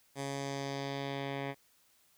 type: tone with low-pass filter sweep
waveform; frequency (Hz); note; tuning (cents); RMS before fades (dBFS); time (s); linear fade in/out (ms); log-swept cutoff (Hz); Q
10% pulse; 138.59; C#3; 0; -38; 0.15-1.55; 50; 9100 to 2400; 1.6
effects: white hiss -68 dBFS RMS until 2.17 s